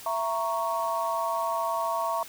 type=chord; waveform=sine; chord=A# diminished; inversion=second; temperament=equal with one note detuned; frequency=668.1 / 932.3 / 1108.7 Hz; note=E5 / A#5 / C#6; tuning=+23 / 0 / 0 cents; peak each=-30 dBFS; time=0.06-2.23 s; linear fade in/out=2 ms; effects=white hiss -45 dBFS RMS until 2.28 s